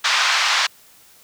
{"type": "band-pass noise", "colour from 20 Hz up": "pink", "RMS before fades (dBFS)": -18, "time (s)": [0.04, 0.67], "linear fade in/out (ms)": 10, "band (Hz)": [1000, 5700], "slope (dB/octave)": 24, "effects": ["white hiss -50 dBFS RMS until 1.23 s"]}